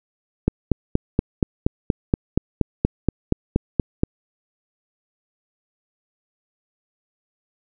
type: click train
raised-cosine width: 3 ms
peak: -3 dBFS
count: 16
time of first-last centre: 0.48-4.035 s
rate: 4.22 Hz
effects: none